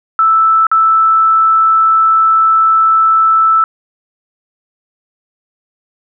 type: tone with dropouts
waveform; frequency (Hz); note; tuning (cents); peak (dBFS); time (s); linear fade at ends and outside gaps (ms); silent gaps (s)
sine; 1318; E6; -1; -6; 0.19-3.64; 1; 0.668-0.715
effects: none